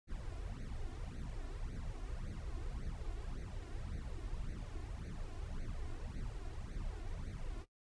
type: noise with flanger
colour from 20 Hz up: brown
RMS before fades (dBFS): -43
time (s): 0.07-7.66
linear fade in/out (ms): 50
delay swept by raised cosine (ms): 0.47 to 2.87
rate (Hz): 1.8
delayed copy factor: +0.85
effects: noise-tail reverb RT60 0.1 s tail -17 dB re dry + resampled to 22050 Hz